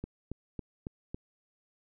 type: click train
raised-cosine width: 3 ms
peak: -24 dBFS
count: 5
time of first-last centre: 0.04-1.145 s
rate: 3.62 Hz
effects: none